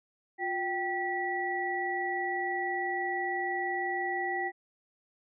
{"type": "tone cluster", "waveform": "sine", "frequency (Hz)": [355.5, 779, 1947], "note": ["F4", "G5", "B6"], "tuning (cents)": [31, -11, -25], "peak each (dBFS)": [-36, -33, -33], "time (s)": [0.38, 4.52], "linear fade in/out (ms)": 50, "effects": []}